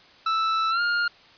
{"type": "tone with pitch glide", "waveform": "45% pulse", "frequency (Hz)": [1318.5, 1413.1], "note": ["E6", "F6"], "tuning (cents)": [0, 20], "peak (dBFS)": -21, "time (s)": [0.26, 1.08], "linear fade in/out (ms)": 5, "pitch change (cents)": 120, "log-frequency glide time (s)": [0.7, 0.81], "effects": ["white hiss -52 dBFS RMS until 1.37 s", "resampled to 11025 Hz"]}